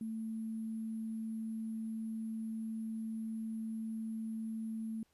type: tone with sample-and-hold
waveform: sine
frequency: 222.3 Hz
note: A3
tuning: 18 cents sharp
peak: -37 dBFS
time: 0.01-5.03 s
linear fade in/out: 2 ms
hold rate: 11025 Hz
effects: pink hiss -75 dBFS RMS until 5.13 s + resampled to 32000 Hz